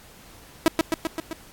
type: tone with echo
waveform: sawtooth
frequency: 325.1 Hz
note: E4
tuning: 24 cents flat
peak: -10 dBFS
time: 0.66-0.68 s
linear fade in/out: 0 ms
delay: 130 ms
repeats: 5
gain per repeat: -3 dB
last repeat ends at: 1.33 s
effects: pink hiss -49 dBFS RMS until 1.52 s + AAC 64 kbps